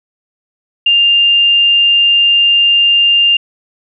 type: tone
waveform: sine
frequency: 2800 Hz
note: F7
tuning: 4 cents sharp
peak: -6 dBFS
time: 0.86-3.37 s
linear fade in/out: 5 ms
effects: none